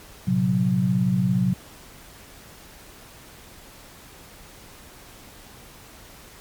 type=tone cluster; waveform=sine; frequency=113.8 / 131.1 / 183.7 Hz; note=A#2 / C3 / F#3; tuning=-41 / +4 / -12 cents; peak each=-27 / -23 / -20 dBFS; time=0.27-1.54 s; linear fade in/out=10 ms; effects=pink hiss -46 dBFS RMS until 6.4 s + MP3 96 kbps